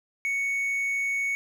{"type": "tone", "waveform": "triangle", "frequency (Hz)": 2222, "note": "C#7", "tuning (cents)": 4, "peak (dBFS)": -23, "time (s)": [0.25, 1.35], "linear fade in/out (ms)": 0, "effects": []}